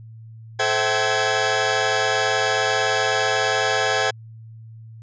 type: tone cluster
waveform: sawtooth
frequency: 434.6 / 524 / 658 / 767 / 1671 Hz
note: A4 / C5 / E5 / G5 / G#6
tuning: -21 / +2 / -3 / -38 / +10 cents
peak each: -22 / -22 / -23 / -20 / -20 dBFS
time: 0.59-4.11 s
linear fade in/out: 10 ms
effects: added 112 Hz sine -38 dBFS peak until 5.02 s + resampled to 16000 Hz